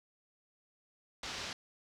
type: low-pass noise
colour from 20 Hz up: white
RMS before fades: -42 dBFS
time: 1.23-1.53 s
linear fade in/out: 2 ms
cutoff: 5500 Hz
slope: 24 dB/octave
effects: none